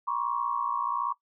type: tone cluster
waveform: sine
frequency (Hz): 962 / 1077 / 1138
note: B5 / C6 / C#6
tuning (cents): -46 / +50 / +45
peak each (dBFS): -31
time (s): 0.07-1.13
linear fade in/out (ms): 10
effects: noise-tail reverb RT60 0.1 s tail -18 dB re dry